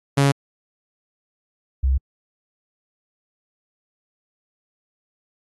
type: tone pair in turn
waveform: sawtooth / sine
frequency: 139.5 / 66.08 Hz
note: C#3 / C2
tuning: +11 / +18 cents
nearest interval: octave + minor second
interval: 1293 cents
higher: first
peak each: -10 / -15 dBFS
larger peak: first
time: 0.17-0.32 / 1.83-1.98 s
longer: neither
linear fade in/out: 10 ms
effects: AAC 32 kbps